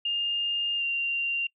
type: tone with pitch glide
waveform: sine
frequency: 2817 to 2773 Hz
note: F7 to F7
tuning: +14 to -13 cents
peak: -25 dBFS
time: 0.05-1.47 s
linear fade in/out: 5 ms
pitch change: -27 cents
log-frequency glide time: 0.77-0.83 s
effects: noise-tail reverb RT60 0.1 s tail -26 dB re dry